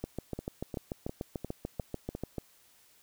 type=two click trains; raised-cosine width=2 ms; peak=-21 / -23 dBFS; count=17 / 6; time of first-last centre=0.04-2.383 / 0.39-2.151 s; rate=6.83 / 2.84 Hz; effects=white hiss -63 dBFS RMS until 3.02 s